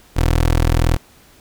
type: tone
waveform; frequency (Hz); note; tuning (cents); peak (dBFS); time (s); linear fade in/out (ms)
20% pulse; 41.07; E1; -6; -8; 0.16-0.97; 10
effects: pink hiss -49 dBFS RMS until 1.4 s